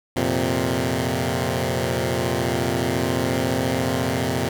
10% pulse chord, F suspended fourth, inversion none, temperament equal, 87.31 / 116.54 / 130.81 Hz, F2 / Bb2 / C3, 0 / 0 / 0 cents, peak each -18 / -17 / -16 dBFS, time 0.16-4.49 s, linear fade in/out 5 ms, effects none

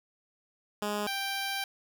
10% pulse tone pair in turn, 207.7 / 785.7 Hz, G#3 / G5, 0 / +4 cents, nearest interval octave + major seventh, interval 2304 cents, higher second, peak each -22 / -23 dBFS, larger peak first, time 0.82-1.07 / 1.07-1.64 s, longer second, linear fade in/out 2 ms, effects none

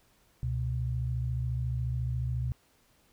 sine tone pair together, 69.3 / 123.47 Hz, C#2 / B2, 0 / 0 cents, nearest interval minor seventh, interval 1000 cents, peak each -33 / -30 dBFS, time 0.43-2.52 s, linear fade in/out 0 ms, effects pink hiss -66 dBFS RMS until 3.12 s

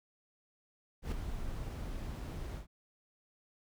brown noise with ADSR envelope, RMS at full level -33 dBFS, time 1.02-2.67 s, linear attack 99 ms, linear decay 5 ms, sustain -7 dB, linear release 110 ms, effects none

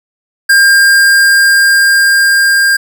square tone with level ramp, 1604 Hz, G6, 39 cents sharp, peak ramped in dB -4 to -7 dBFS, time 0.49-2.77 s, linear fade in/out 10 ms, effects none

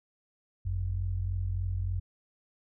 sine tone pair together, 48.8 / 92.2 Hz, G1 / F#2, -7 / -6 cents, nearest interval major seventh, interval 1101 cents, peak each -33 / -30 dBFS, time 0.65-2 s, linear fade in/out 10 ms, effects none

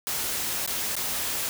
white noise with dropouts, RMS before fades -29 dBFS, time 0.07-1.49 s, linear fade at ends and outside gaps 0 ms, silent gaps 0.662-0.676 / 0.954-0.965 s, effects none

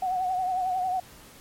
sine tone with vibrato, 740 Hz, F#5, in tune, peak -24 dBFS, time 0.02-1 s, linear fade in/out 5 ms, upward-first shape triangle, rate 11 Hz, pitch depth 60 cents each way, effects pink hiss -50 dBFS RMS until 1.4 s + MP3 64 kbps

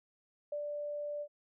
sine tone with ADSR envelope, 587.3 Hz, D5, in tune, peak -34 dBFS, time 0.52-1.28 s, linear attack 5 ms, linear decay 92 ms, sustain -2 dB, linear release 65 ms, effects none

